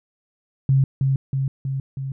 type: tone with echo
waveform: sine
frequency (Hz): 135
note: C#3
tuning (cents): -45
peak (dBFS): -13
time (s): 0.69-0.84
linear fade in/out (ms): 2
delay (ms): 320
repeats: 4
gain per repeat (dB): -3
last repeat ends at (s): 2.12
effects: none